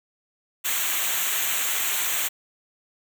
white noise with comb filter, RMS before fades -25 dBFS, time 0.64-2.29 s, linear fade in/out 20 ms, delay 0.2 ms, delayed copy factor -0.8, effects none

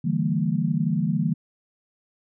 sine chord, E half-diminished seventh, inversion third, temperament equal with one note detuned, 146.83 / 164.81 / 196 / 228.7 Hz, D3 / E3 / G3 / Bb3, 0 / 0 / 0 / -33 cents, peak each -27 / -24 / -27 / -27 dBFS, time 0.04-1.34 s, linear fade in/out 10 ms, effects none

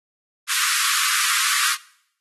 pink high-pass noise, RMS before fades -21 dBFS, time 0.47-1.77 s, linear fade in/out 50 ms, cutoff 1100 Hz, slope 96 dB/octave, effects noise-tail reverb RT60 0.7 s tail -21 dB re dry + AAC 32 kbps

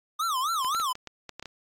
square tone with vibrato, 1174.7 Hz, D6, in tune, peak -26 dBFS, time 0.19-0.93 s, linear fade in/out 10 ms, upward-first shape sine, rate 3.8 Hz, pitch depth 260 cents each way
clicks, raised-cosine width 0.2 ms, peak -21 dBFS, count 9, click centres 0.647 / 0.748 / 0.799 / 0.954 / 1.073 / 1.293 / 1.396 / 1.426 / 1.457 s
effects AAC 48 kbps

